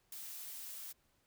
blue noise with ADSR envelope, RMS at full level -45 dBFS, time 0.12-0.93 s, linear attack 4 ms, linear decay 4 ms, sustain -2 dB, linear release 16 ms, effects pink hiss -75 dBFS RMS until 1.26 s

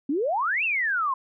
sine exponential two-way sweep, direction up then down, 261.6 to 2780 to 1021 Hz, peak -22 dBFS, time 0.09-1.14 s, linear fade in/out 5 ms, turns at 0.64 s, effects none

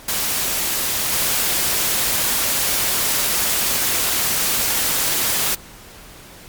white noise with level steps, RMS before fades -21 / -19 dBFS, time 0.08-5.55 s, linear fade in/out 5 ms, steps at 1.12 s, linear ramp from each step 2 ms, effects pink hiss -41 dBFS RMS until 6.48 s + MP3 96 kbps

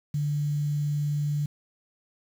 sine tone with quantisation, 146.83 Hz, D3, in tune, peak -24 dBFS, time 0.14-1.46 s, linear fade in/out 5 ms, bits 8, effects none

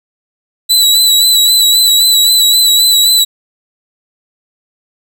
sawtooth tone with vibrato, 3951 Hz, B7, in tune, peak -3 dBFS, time 0.69-3.25 s, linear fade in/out 20 ms, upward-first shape sine, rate 3.8 Hz, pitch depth 39 cents each way, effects none

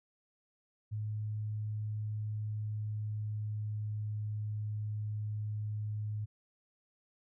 sine tone with pitch glide, 106.7 to 106.02 Hz, G#2 to G#2, +47 to +36 cents, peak -34 dBFS, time 0.91-6.26 s, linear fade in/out 20 ms, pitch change -11 cents, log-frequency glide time 2.41-4.17 s, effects none

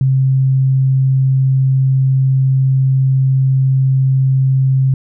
sine tone, 132.9 Hz, C3, 27 cents sharp, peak -9 dBFS, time 0.01-4.94 s, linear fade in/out 2 ms, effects none

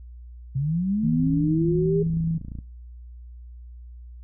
sine linear sweep, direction up, 128.6 to 410.4 Hz, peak -21 dBFS, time 0.55-2.03 s, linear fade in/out 10 ms
sine tone with pitch glide, 160.6 to 163.97 Hz, E3 to E3, -45 to -9 cents, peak -22 dBFS, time 1.03-2.38 s, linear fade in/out 10 ms, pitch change +36 cents, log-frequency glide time 1.62-2.12 s
click train, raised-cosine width 5 ms, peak -24 dBFS, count 45, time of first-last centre 1.06-2.588 s, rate 28.8 Hz
effects noise-tail reverb RT60 0.4 s tail -20 dB re dry + added 60 Hz sine -39 dBFS peak until 4.23 s

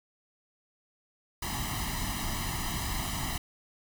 pink noise with comb filter, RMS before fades -33 dBFS, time 1.42-3.38 s, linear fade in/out 5 ms, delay 1 ms, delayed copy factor +0.9, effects none

